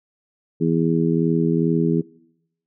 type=harmonic tone; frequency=82.41 Hz; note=E2; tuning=in tune; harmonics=2 / 3 / 4 / 5; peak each=-20 / -22 / -23 / -24 dBFS; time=0.6-2.02 s; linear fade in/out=20 ms; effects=noise-tail reverb RT60 0.8 s tail -22 dB re dry